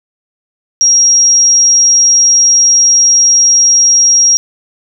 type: tone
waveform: sine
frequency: 5630 Hz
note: F8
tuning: 13 cents sharp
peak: -4 dBFS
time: 0.81-4.37 s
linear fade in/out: 0 ms
effects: none